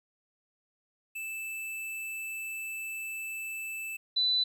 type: tone pair in turn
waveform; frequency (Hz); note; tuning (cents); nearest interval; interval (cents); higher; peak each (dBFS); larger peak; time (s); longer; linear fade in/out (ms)
square / sine; 2637 / 3990; E7 / B7; 0 / +17; perfect fifth; 717; second; -36 / -24; second; 1.15-3.97 / 4.16-4.44; first; 10
effects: 11-bit